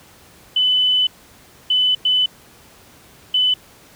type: tone bursts at uneven times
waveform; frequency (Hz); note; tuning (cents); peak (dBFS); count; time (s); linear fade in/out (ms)
sine; 3007; F#7; +27; -13; 4; 0.56-1.07 / 1.7-1.95 / 2.05-2.26 / 3.34-3.54; 5
effects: pink hiss -47 dBFS RMS until 3.95 s + high-pass 60 Hz 12 dB/octave